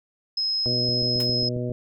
sine tone, 5130 Hz, E8, 48 cents flat, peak -22 dBFS, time 0.37-1.49 s, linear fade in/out 5 ms
harmonic tone, 123 Hz, B2, 7 cents flat, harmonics 1 / 2 / 3 / 4 / 5, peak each -28 / -31 / -33 / -34 / -35 dBFS, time 0.66-1.72 s, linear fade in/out 0 ms
click train, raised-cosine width 3 ms, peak -23 dBFS, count 7, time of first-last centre 0.89-1.7 s, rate 7.41 Hz
white noise with exponential decay, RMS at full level -32 dBFS, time 1.2-1.3 s, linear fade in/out 2 ms, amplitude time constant 21 ms
effects none

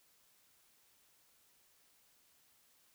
silence, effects white hiss -70 dBFS RMS until 2.94 s

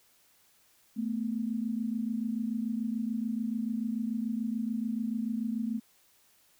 sine tone pair together, 220 / 246.9 Hz, A3 / B3, 0 / 0 cents, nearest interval major second, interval 200 cents, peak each -31 / -34 dBFS, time 0.96-5.8 s, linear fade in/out 20 ms, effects white hiss -65 dBFS RMS until 6.59 s

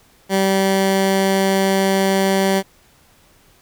15% pulse tone, 193.3 Hz, G3, 24 cents flat, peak -8 dBFS, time 0.29-2.63 s, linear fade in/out 50 ms, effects pink hiss -53 dBFS RMS until 3.61 s

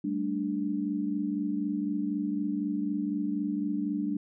sine chord, G suspended second, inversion none, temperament equal, 196 / 220 / 293.7 Hz, G3 / A3 / D4, 0 / 0 / 0 cents, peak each -33 / -34 / -30 dBFS, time 0.04-4.17 s, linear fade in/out 5 ms, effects none

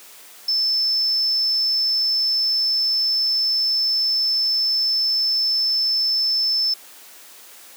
sine tone, 5274 Hz, E8, in tune, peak -17 dBFS, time 0.48-6.74 s, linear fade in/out 5 ms, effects white hiss -44 dBFS RMS until 7.76 s + high-pass 300 Hz 12 dB/octave

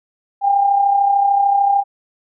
sine tone with amplitude modulation, 800 Hz, G5, 35 cents sharp, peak -9 dBFS, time 0.41-1.84 s, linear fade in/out 50 ms, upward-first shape sine, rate 33.4 Hz, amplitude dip 50%, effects none

